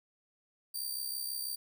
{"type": "tone with amplitude modulation", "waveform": "10% pulse", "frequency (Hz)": 4666, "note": "D8", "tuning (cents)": -12, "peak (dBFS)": -26, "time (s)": [0.74, 1.56], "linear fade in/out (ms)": 10, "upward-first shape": "sine", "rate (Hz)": 66.1, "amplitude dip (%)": 60, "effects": []}